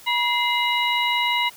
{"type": "harmonic tone with a mistuned harmonic", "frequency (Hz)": 965, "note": "B5", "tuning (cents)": -40, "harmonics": [1, 2, 3, 4], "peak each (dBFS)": [-23, -23, -25, -29], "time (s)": [0.06, 1.5], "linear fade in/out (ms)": 20, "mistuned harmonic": 2, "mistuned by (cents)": 130, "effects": ["white hiss -46 dBFS RMS until 1.56 s"]}